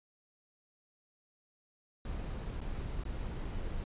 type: noise with dropouts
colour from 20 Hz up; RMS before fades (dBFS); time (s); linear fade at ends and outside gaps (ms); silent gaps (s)
brown; -38; 2.05-3.84; 2; 2.606-2.614 / 3.037-3.052
effects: resampled to 8000 Hz